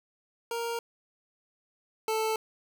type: tone pair in turn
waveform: 25% pulse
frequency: 466.2 / 440 Hz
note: A#4 / A4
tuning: 0 / 0 cents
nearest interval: minor second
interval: 100 cents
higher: first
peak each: -27 / -23 dBFS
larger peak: second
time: 0.51-0.79 / 2.08-2.36 s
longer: neither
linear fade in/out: 2 ms
effects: none